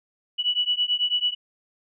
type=beating tone pair; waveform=sine; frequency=2944 / 2953.1 Hz; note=F#7 / F#7; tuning=-9 / -4 cents; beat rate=9.1 Hz; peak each=-24 dBFS; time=0.38-1.35 s; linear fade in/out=20 ms; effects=none